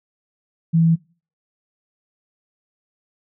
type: tone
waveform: sine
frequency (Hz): 164.6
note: E3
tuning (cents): -2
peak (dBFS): -12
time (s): 0.73-0.96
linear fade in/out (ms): 20
effects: noise-tail reverb RT60 0.4 s tail -23 dB re dry